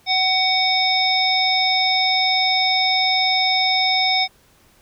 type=harmonic tone with a mistuned harmonic; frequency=750 Hz; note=F#5; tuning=23 cents sharp; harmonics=1 / 3 / 5 / 7; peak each=-21 / -21 / -21 / -21 dBFS; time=0.06-4.28 s; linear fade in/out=50 ms; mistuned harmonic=5; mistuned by=-30 cents; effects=pink hiss -55 dBFS RMS until 4.81 s